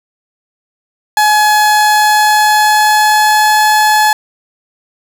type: tone with pitch glide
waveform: 30% pulse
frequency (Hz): 847 to 854.4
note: G#5 to G#5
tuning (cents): +34 to +49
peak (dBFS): -4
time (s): 1.17-4.13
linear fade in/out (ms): 2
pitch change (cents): +15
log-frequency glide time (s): 1.83-3.63
effects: none